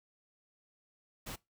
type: noise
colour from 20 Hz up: pink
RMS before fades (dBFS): -43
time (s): 1.26-1.36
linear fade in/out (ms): 10
effects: noise-tail reverb RT60 0.2 s tail -21 dB re dry